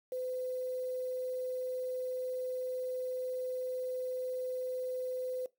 sine tone with quantisation, 507 Hz, B4, 45 cents sharp, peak -34 dBFS, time 0.12-5.46 s, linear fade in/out 2 ms, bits 9, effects noise-tail reverb RT60 0.2 s tail -20 dB re dry

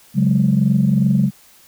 sine chord, C# suspended fourth, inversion none, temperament equal, 138.59 / 185 / 207.7 Hz, C#3 / F#3 / G#3, 0 / 0 / 0 cents, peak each -16 dBFS, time 0.14-1.31 s, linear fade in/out 50 ms, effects tanh soft clip ceiling -4 dBFS + white hiss -49 dBFS RMS until 1.67 s

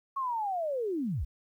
sine linear sweep, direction down, 1108.7 to 43.65 Hz, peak -29 dBFS, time 0.16-1.25 s, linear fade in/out 10 ms, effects 11-bit

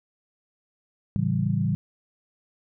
sine chord, A dominant seventh, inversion none, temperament equal with one note detuned, 110 / 138.59 / 164.81 / 194.19 Hz, A2 / C#3 / E3 / G3, 0 / 0 / 0 / -16 cents, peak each -27 dBFS, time 1.16-1.75 s, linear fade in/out 0 ms, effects none

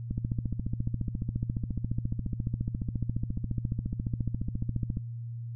click train, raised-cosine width 5 ms, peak -18 dBFS, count 71, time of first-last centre 0.11-4.971 s, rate 14.4 Hz, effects noise-tail reverb RT60 0.4 s tail -25 dB re dry + added 117 Hz sine -35 dBFS peak until 5.55 s

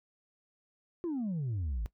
sine exponential sweep, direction down, 361.7 to 49 Hz, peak -29 dBFS, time 1.04-1.86 s, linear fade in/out 0 ms, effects noise-tail reverb RT60 0.1 s tail -20 dB re dry + tanh soft clip ceiling -30 dBFS

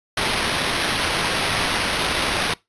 violet noise with sample-and-hold, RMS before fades -22 dBFS, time 0.17-2.54 s, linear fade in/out 5 ms, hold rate 7350 Hz, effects noise-tail reverb RT60 0.2 s tail -22 dB re dry + resampled to 24000 Hz

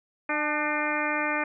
harmonic tone with a mistuned harmonic, 300.6 Hz, D4, 40 cents sharp, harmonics 1 / 2 / 3 / 4 / 5 / 6 / 7 / 8, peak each -33 / -33 / -33 / -33 / -33 / -33 / -33 / -33 dBFS, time 0.29-1.44 s, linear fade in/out 5 ms, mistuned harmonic 3, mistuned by -41 cents, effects none

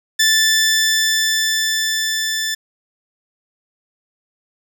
15% pulse tone with level ramp, 1760 Hz, A6, in tune, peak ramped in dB -5 to -13 dBFS, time 0.19-2.55 s, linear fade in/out 10 ms, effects none

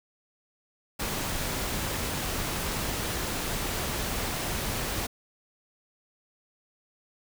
pink noise, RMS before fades -31 dBFS, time 0.99-5.07 s, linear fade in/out 10 ms, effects none

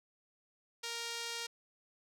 sawtooth tone with band-pass filter, 466.2 Hz, A#4, in tune, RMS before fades -41 dBFS, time 0.83-1.47 s, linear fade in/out 10 ms, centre 4700 Hz, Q 1, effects none

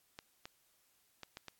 clicks, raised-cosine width 0.2 ms, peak -28 dBFS, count 5, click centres 0.189 / 0.455 / 1.233 / 1.371 / 1.483 s, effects white hiss -73 dBFS RMS until 1.59 s + AAC 64 kbps

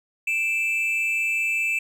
triangle tone pair together, 2360 / 2635 Hz, D7 / E7, +8 / -1 cents, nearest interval major second, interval 191 cents, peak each -25 / -21 dBFS, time 0.27-1.79 s, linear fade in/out 5 ms, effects none

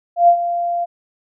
sine tone with ADSR envelope, 693 Hz, F5, 14 cents flat, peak -5 dBFS, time 0.16-0.86 s, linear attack 120 ms, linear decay 81 ms, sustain -12 dB, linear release 26 ms, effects none

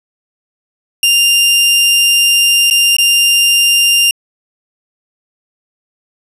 sawtooth tone with dropouts, 2794 Hz, F7, in tune, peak -4 dBFS, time 1.03-4.11 s, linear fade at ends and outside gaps 2 ms, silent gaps 2.701-2.709 / 2.967-2.984 s, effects resampled to 32000 Hz + 7-bit

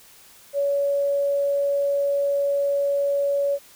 sine tone, 564 Hz, C#5, 30 cents sharp, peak -19 dBFS, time 0.53-3.59 s, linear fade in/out 50 ms, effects white hiss -50 dBFS RMS until 3.75 s

